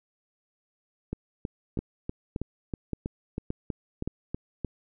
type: two click trains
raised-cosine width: 3 ms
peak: -17 / -18 dBFS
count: 6 / 11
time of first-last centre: 1.79-4.647 / 1.13-4.345 s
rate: 1.75 / 3.11 Hz
effects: none